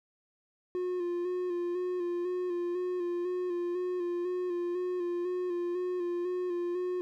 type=tone with vibrato; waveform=triangle; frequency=355.8 Hz; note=F4; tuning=32 cents sharp; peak=-28 dBFS; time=0.75-7.01 s; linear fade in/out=0 ms; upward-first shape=square; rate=2 Hz; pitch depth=30 cents each way; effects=none